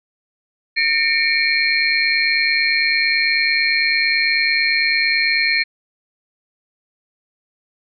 sine tone cluster, 1824 / 2200 / 2349 / 4210 Hz, A#6 / C#7 / D7 / C8, -38 / -14 / 0 / +10 cents, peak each -20 dBFS, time 0.76-5.64 s, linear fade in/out 20 ms, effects none

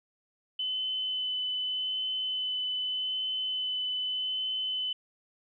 sine tone with vibrato, 3024 Hz, F#7, 37 cents sharp, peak -29 dBFS, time 0.59-4.93 s, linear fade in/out 5 ms, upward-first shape sine, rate 0.83 Hz, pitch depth 9 cents each way, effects none

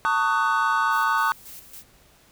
triangle chord, D# half-diminished seventh, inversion second, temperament just, 896 / 1120.1 / 1244.5 / 1493.4 Hz, A5 / C#6 / D#6 / F#6, +31 / +18 / 0 / +16 cents, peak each -23 dBFS, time 0.05-1.32 s, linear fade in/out 0 ms
blue noise with tremolo, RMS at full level -41 dBFS, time 0.9-1.84 s, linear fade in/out 50 ms, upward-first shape square, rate 3.6 Hz, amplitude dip 60%
effects pink hiss -56 dBFS RMS until 2.31 s

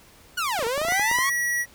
sawtooth linear two-way sweep, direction down then up, 1500 to 440 to 1130 Hz, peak -20 dBFS, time 0.37-1.3 s, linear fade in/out 10 ms, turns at 0.65 s
clicks, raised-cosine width 1 ms, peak -19 dBFS, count 11, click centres 0.592 / 0.627 / 0.667 / 0.778 / 0.816 / 0.85 / 0.885 / 0.922 / 0.996 / 1.114 / 1.187 s
square tone with pitch glide, 1975.5 to 1927 Hz, B6 to B6, 0 to -43 cents, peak -23 dBFS, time 0.86-1.66 s, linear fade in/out 50 ms, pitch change -43 cents, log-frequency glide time 1.08-1.22 s
effects pink hiss -52 dBFS RMS until 1.74 s

